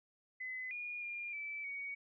sine tone with pitch steps, 2026 / 2437 / 2407 / 2315 / 2245 Hz, B6 / D#7 / D7 / D7 / C#7, +44 / -37 / +42 / -25 / +21 cents, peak -40 dBFS, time 0.4-1.95 s, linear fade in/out 10 ms, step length 310 ms, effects none

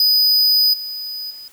square tone with level steps, 4978 Hz, D#8, in tune, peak -12 / -26 / -34 dBFS, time 0-1.48 s, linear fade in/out 2 ms, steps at 0.73 / 1.3 s, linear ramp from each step 10 ms, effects white hiss -50 dBFS RMS until 1.52 s

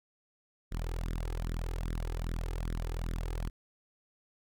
sawtooth tone with flanger, 41.42 Hz, E1, 9 cents sharp, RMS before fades -35 dBFS, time 0.71-3.5 s, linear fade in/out 20 ms, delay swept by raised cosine 0.54 to 2.44 ms, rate 2.5 Hz, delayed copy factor +0.85, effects none

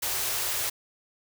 white band-stop noise, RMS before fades -29 dBFS, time 0.02-0.7 s, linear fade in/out 10 ms, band 140 to 320 Hz, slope 48 dB/octave, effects none

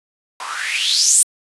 blue noise with band-pass filter sweep, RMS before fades -17 dBFS, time 0.4-1.23 s, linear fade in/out 2 ms, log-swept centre 900 to 9400 Hz, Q 5.8, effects resampled to 24000 Hz

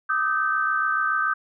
sine tone cluster, 1206 / 1273 / 1550 Hz, D6 / D#6 / G6, +46 / +39 / -20 cents, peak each -26 / -26 / -23 dBFS, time 0.09-1.34 s, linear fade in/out 10 ms, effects none

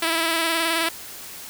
5% pulse tone with vibrato, 329.1 Hz, E4, 3 cents flat, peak -9 dBFS, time 0.02-0.89 s, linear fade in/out 5 ms, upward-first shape square, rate 19 Hz, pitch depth 27 cents each way, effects white hiss -38 dBFS RMS until 1.49 s

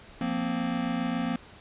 square chord, F suspended fourth, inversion none, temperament equal with one note detuned, 174.61 / 233.1 / 260.3 Hz, F3 / Bb3 / C4, 0 / 0 / -9 cents, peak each -34 / -31 / -32 dBFS, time 0.21-1.36 s, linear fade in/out 2 ms, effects pink hiss -50 dBFS RMS until 1.6 s + resampled to 8000 Hz

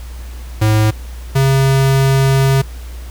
square tone pair in turn, 108.2 / 135.09 Hz, A2 / C#3, -29 / -44 cents, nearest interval major third, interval 385 cents, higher second, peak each -10 dBFS, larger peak neither, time 0.61-0.91 / 1.35-2.62 s, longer second, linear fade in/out 10 ms, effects added 60 Hz sine -26 dBFS peak until 3.1 s + pink hiss -40 dBFS RMS until 3.1 s

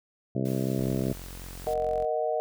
harmonic tone, 65.41 Hz, C2, in tune, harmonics 2 / 3 / 4 / 5 / 6 / 7 / 8 / 9 / 10, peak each -30 / -31 / -33 / -35 / -35 / -40 / -41 / -40 / -41 dBFS, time 0.35-1.13 s, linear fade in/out 5 ms
white noise, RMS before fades -47 dBFS, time 0.45-1.74 s, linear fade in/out 5 ms
sawtooth tone, 44.61 Hz, F1, 38 cents sharp, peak -36 dBFS, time 0.78-2.05 s, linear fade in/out 10 ms
sine chord, D# minor, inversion second, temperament equal, 466.2 / 622.3 / 740 Hz, A#4 / D#5 / F#5, 0 / 0 / 0 cents, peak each -30 / -28 / -31 dBFS, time 1.67-2.4 s, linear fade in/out 0 ms
effects none

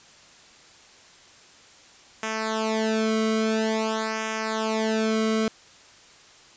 sawtooth tone with flanger, 220 Hz, A3, in tune, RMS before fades -25 dBFS, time 2.23-5.48 s, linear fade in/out 2 ms, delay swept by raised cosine 0.23 to 1.16 ms, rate 0.49 Hz, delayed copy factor -0.9, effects white hiss -51 dBFS RMS until 6.56 s + resampled to 16000 Hz

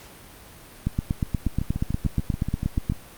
two click trains, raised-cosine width 5 ms, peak -10 / -14 dBFS, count 18 / 11, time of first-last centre 0.87-2.899 / 1.47-2.921 s, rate 8.38 / 6.89 Hz, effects pink hiss -46 dBFS RMS until 3.17 s + Opus 48 kbps

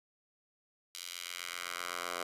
10% pulse tone with high-pass filter sweep, 87.8 Hz, F2, 10 cents sharp, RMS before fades -41 dBFS, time 0.95-2.23 s, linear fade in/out 0 ms, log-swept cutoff 3800 to 770 Hz, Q 1.1, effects resampled to 32000 Hz

